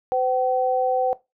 sine tone pair together, 510.2 / 764 Hz, C5 / G5, -44 / -45 cents, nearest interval perfect fifth, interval 699 cents, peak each -22 / -21 dBFS, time 0.12-1.13 s, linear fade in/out 0 ms, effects noise-tail reverb RT60 0.2 s tail -17 dB re dry

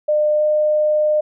sine tone with pitch glide, 603 to 606.8 Hz, D5 to D#5, +46 to -44 cents, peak -13 dBFS, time 0.08-1.21 s, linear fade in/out 10 ms, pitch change +10 cents, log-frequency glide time 0.37-0.42 s, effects none

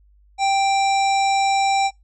harmonic tone, 785 Hz, G5, 2 cents sharp, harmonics 1 / 3 / 5 / 7 / 9 / 10, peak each -16 / -26 / -30 / -33 / -35 / -36 dBFS, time 0.38-1.91 s, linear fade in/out 50 ms, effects noise-tail reverb RT60 0.2 s tail -25 dB re dry + added 50 Hz sine -51 dBFS peak until 2.03 s

